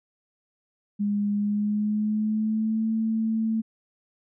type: tone with pitch glide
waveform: sine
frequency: 204.9 to 222.2 Hz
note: G#3 to A3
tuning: -23 to +17 cents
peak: -22 dBFS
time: 0.99-3.62 s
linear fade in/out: 20 ms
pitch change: +140 cents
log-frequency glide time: 1.34-2.89 s
effects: none